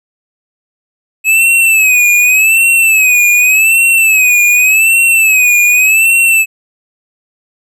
square tone with vibrato, 2573 Hz, E7, 43 cents flat, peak -6 dBFS, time 1.24-6.46 s, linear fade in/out 50 ms, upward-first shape sine, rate 0.86 Hz, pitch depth 99 cents each way, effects none

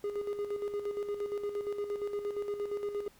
triangle tone with tremolo, 410 Hz, G#4, 22 cents flat, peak -29 dBFS, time 0.04-3.08 s, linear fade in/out 2 ms, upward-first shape square, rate 8.6 Hz, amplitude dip 55%, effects pink hiss -62 dBFS RMS until 3.19 s

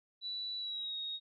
sine tone with pitch glide, 3951 to 3753 Hz, B7 to A#7, 0 to +11 cents, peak -37 dBFS, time 0.21-1.2 s, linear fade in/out 50 ms, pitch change -89 cents, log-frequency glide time 0.58-0.97 s, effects none

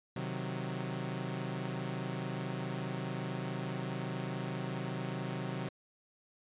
sawtooth chord, C diminished, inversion none, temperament equal, 130.81 / 155.56 / 185 Hz, C3 / Eb3 / Gb3, 0 / 0 / 0 cents, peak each -35 / -38 / -36 dBFS, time 0.16-5.69 s, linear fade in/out 5 ms, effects resampled to 8000 Hz

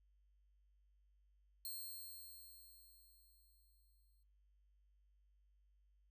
5% pulse tone with exponential decay, 4230 Hz, C8, 18 cents sharp, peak -37 dBFS, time 1.65-4.23 s, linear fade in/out 1 ms, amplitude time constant 560 ms, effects noise-tail reverb RT60 0.4 s tail -20 dB re dry + added 50 Hz sine -70 dBFS peak until 6.1 s

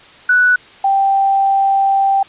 sine tone pair in turn, 1480 / 784 Hz, F#6 / G5, 0 / 0 cents, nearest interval major seventh, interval 1100 cents, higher first, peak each -8 / -10 dBFS, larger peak first, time 0.29-0.56 / 0.84-2.23 s, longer second, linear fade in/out 5 ms, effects white hiss -41 dBFS RMS until 2.28 s + resampled to 8000 Hz

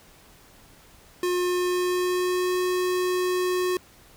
square tone with pitch glide, 358.2 to 363.8 Hz, F4 to F#4, +44 to -29 cents, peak -23 dBFS, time 1.23-3.77 s, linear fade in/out 2 ms, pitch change +27 cents, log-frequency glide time 1.41-2.57 s, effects pink hiss -53 dBFS RMS until 4.16 s

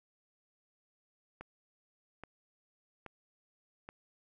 click train, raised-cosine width 0.5 ms, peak -30 dBFS, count 4, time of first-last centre 1.41-3.889 s, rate 1.21 Hz, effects none

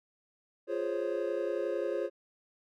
triangle chord, Db major seventh, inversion first, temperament equal, 349.2 / 415.3 / 523.3 / 554.4 Hz, F4 / Ab4 / C5 / Db5, 0 / 0 / 0 / 0 cents, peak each -34 dBFS, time 0.67-2.1 s, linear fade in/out 50 ms, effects none

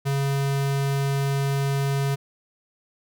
square tone, 138.59 Hz, C#3, in tune, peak -22 dBFS, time 0.05-2.16 s, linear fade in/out 20 ms, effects none

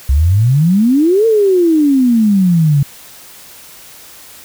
sine exponential two-way sweep, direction up then down, 63.9 to 459.7 to 136.9 Hz, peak -7 dBFS, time 0.09-2.83 s, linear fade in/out 5 ms, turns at 1.26 s, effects white hiss -37 dBFS RMS until 4.44 s

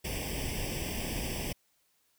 pink noise with comb filter, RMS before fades -35 dBFS, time 0.04-1.53 s, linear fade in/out 10 ms, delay 0.37 ms, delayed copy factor +0.95, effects white hiss -72 dBFS RMS until 2.18 s

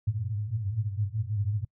pink band-pass noise, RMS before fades -30 dBFS, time 0.07-1.65 s, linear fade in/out 10 ms, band 100 to 110 Hz, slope 96 dB/octave, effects noise-tail reverb RT60 0.1 s tail -26 dB re dry

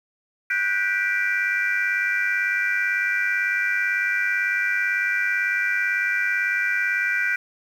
sine chord, G major seventh, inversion third, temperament just, 1470 / 1568 / 1960 / 2352 Hz, F#6 / G6 / B6 / D7, -12 / 0 / -14 / +2 cents, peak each -25 dBFS, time 0.5-7.36 s, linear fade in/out 5 ms, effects tanh soft clip ceiling -12 dBFS + 8-bit

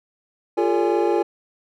triangle tone cluster, 347.7 / 405.1 / 450.6 / 571 / 827 Hz, F4 / G#4 / A4 / D5 / G#5, -8 / -43 / +41 / -49 / -8 cents, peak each -19 / -22 / -21 / -26 / -23 dBFS, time 0.57-1.23 s, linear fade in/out 10 ms, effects none

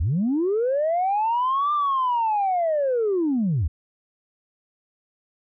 sine linear two-way sweep, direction up then down, 64.6 to 1200 to 64.6 Hz, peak -18 dBFS, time 0-3.68 s, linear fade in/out 10 ms, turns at 1.73 s, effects tanh soft clip ceiling -16 dBFS

